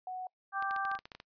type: tone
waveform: sine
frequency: 740 Hz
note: F#5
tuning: in tune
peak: -37 dBFS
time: 0.07-0.27 s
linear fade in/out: 2 ms
type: harmonic tone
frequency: 392 Hz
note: G4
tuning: in tune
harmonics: 2 / 3 / 4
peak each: -36 / -35 / -37 dBFS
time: 0.52-0.99 s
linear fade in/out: 50 ms
type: clicks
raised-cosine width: 0.2 ms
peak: -28 dBFS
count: 11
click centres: 0.625 / 0.71 / 0.763 / 0.852 / 0.915 / 0.952 / 0.99 / 1.055 / 1.118 / 1.15 / 1.201 s
effects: noise-tail reverb RT60 0.1 s tail -26 dB re dry + resampled to 11025 Hz